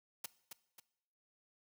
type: noise with echo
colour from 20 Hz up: white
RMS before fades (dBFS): -41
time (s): 0.24-0.26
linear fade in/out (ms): 5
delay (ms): 270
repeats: 2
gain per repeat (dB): -7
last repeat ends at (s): 0.8
effects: noise-tail reverb RT60 0.8 s tail -19 dB re dry